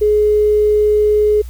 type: tone with tanh clipping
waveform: triangle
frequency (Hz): 421.4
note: G#4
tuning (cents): +25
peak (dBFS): -9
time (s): 0.01-1.42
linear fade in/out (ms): 10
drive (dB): 3
effects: added 60 Hz sine -26 dBFS peak until 1.49 s + white hiss -46 dBFS RMS until 1.49 s